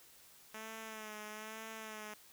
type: tone with vibrato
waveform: 5% pulse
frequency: 217 Hz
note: A3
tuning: 24 cents flat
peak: -34 dBFS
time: 0.54-2.14 s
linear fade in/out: 5 ms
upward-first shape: sine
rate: 1.1 Hz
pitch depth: 41 cents each way
effects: white hiss -61 dBFS RMS until 2.32 s